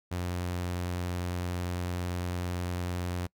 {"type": "tone", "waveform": "sawtooth", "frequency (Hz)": 88.9, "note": "F2", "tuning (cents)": 31, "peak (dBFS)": -27, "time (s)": [0.11, 3.27], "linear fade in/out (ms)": 10, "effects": ["noise-tail reverb RT60 0.1 s tail -25 dB re dry"]}